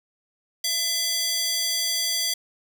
square tone with high-pass filter, 672 Hz, E5, 33 cents sharp, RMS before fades -25 dBFS, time 0.64-2.34 s, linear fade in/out 5 ms, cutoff 4200 Hz, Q 1.5, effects none

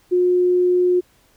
sine tone, 359.6 Hz, F#4, 49 cents flat, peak -13 dBFS, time 0.11-1.01 s, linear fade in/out 20 ms, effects pink hiss -57 dBFS RMS until 1.36 s

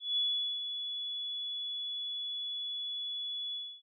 sine tone with ADSR envelope, 3411 Hz, G#7, 46 cents sharp, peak -27 dBFS, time 0-3.82 s, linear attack 170 ms, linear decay 430 ms, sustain -8 dB, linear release 280 ms, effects none

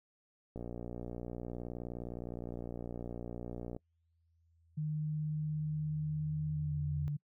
click train, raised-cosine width 2 ms, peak -29 dBFS, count 192, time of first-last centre 0.56-3.765 s, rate 59.6 Hz
sine tone with exponential growth, 82.8 Hz, E2, 8 cents sharp, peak -37 dBFS, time 3.72-7.08 s, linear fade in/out 0 ms, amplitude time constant 730 ms
sine tone with pitch glide, 152.8 to 146.49 Hz, D#3 to D3, -31 to -4 cents, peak -33 dBFS, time 4.77-7.17 s, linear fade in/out 10 ms, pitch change -73 cents, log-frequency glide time 6.49-6.83 s
effects noise-tail reverb RT60 0.1 s tail -26 dB re dry

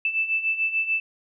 sine beating tone pair, 2637 / 2643.8 Hz, E7 / E7, 0 / +4 cents, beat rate 6.8 Hz, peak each -28 / -23 dBFS, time 0.05-1 s, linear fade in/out 2 ms, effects none

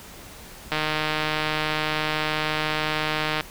click train, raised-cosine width 0.3 ms, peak -8 dBFS, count 415, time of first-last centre 0.72-3.408 s, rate 154 Hz, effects pink hiss -43 dBFS RMS until 3.5 s

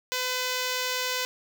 5% pulse tone, 505 Hz, B4, 39 cents sharp, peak -15 dBFS, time 0.12-1.25 s, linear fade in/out 0 ms, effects none

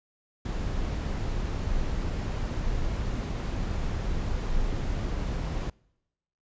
brown noise, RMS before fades -29 dBFS, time 0.45-5.7 s, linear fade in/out 5 ms, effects noise-tail reverb RT60 0.9 s tail -26 dB re dry + resampled to 16000 Hz

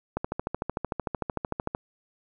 click train, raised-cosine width 1 ms, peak -14 dBFS, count 22, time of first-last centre 0.17-1.749 s, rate 13.3 Hz, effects none

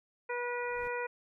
harmonic tone, 485.8 Hz, B4, 29 cents flat, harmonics 1 / 2 / 3 / 4 / 5, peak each -36 / -39 / -41 / -42 / -43 dBFS, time 0.29-1.07 s, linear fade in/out 10 ms
brown noise with exponential growth, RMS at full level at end -47 dBFS, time 0.5-0.88 s, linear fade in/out 5 ms, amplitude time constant 82 ms
effects none

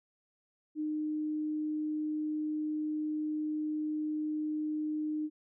sine tone, 305.7 Hz, D#4, 30 cents flat, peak -31 dBFS, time 0.75-5.3 s, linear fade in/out 50 ms, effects none

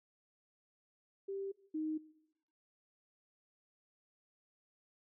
sine tone pair in turn, 392 / 311.7 Hz, G4 / D#4, 0 / +3 cents, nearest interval major third, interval 397 cents, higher first, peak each -38 / -35 dBFS, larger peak second, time 1.28-1.52 / 1.74-1.98 s, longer neither, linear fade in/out 10 ms, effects noise-tail reverb RT60 0.9 s tail -20 dB re dry

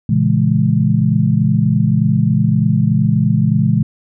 sine chord, A# half-diminished seventh, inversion none, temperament just, 116.54 / 139.85 / 167.82 / 209.8 Hz, A#2 / C#3 / E3 / G#3, 0 / +16 / +31 / +18 cents, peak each -16 dBFS, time 0.09-3.83 s, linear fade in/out 5 ms, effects none

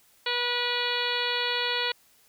harmonic tone, 485.9 Hz, B4, 28 cents flat, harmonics 1 / 2 / 3 / 4 / 5 / 6 / 7 / 8 / 9, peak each -34 / -34 / -34 / -34 / -34 / -34 / -34 / -34 / -34 dBFS, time 0.26-1.92 s, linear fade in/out 5 ms, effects white hiss -61 dBFS RMS until 2.28 s

